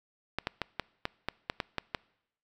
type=clicks; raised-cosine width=0.3 ms; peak=-14 dBFS; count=10; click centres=0.386 / 0.471 / 0.617 / 0.797 / 1.054 / 1.286 / 1.499 / 1.602 / 1.783 / 1.948 s; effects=noise-tail reverb RT60 0.8 s tail -24 dB re dry